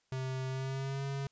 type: tone with pitch glide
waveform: square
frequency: 130.9 to 137.96 Hz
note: C3 to C#3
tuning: +1 to -8 cents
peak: -35 dBFS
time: 0.12-1.27 s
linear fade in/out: 2 ms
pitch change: +91 cents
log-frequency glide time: 0.48-1.04 s
effects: white hiss -75 dBFS RMS until 1.31 s + resampled to 16000 Hz